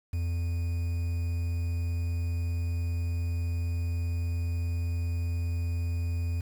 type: tone with quantisation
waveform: triangle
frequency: 85.1 Hz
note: F2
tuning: 44 cents flat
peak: -25 dBFS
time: 0.13-6.41 s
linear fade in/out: 5 ms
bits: 8
effects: none